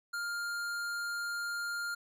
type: tone with tanh clipping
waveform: sine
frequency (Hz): 1404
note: F6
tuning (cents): +9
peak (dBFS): -36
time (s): 0.13-1.95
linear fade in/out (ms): 10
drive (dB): 18
effects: none